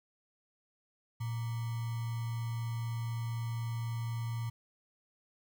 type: tone with sample-and-hold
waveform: sine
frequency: 115.5 Hz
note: A#2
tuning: 16 cents flat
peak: -33 dBFS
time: 1.2-4.5 s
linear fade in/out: 10 ms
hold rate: 1050 Hz
effects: none